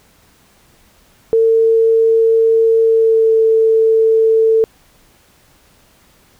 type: tone with pitch glide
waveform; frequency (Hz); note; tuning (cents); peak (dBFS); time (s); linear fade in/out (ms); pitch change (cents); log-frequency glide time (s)
sine; 451.1 to 445.9; A4 to A4; +43 to +23; -8; 1.33-4.64; 0; -20; 2.79-3.34
effects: pink hiss -51 dBFS RMS until 6.39 s